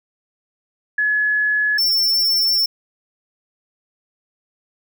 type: tone pair in turn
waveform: sine / square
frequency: 1700 / 5397 Hz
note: G#6 / E8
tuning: +40 / +40 cents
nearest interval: octave + minor sixth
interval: 2000 cents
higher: second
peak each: -15 dBFS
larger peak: neither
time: 0.98-1.78 / 1.78-2.66 s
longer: second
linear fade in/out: 5 ms
effects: none